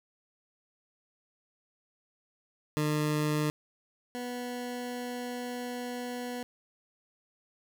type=tone pair in turn; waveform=20% pulse; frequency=151.1 / 245.6 Hz; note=D3 / B3; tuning=+50 / -9 cents; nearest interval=minor sixth; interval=841 cents; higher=second; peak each=-22 / -30 dBFS; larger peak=first; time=2.77-3.5 / 4.15-6.43 s; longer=second; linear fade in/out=0 ms; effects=none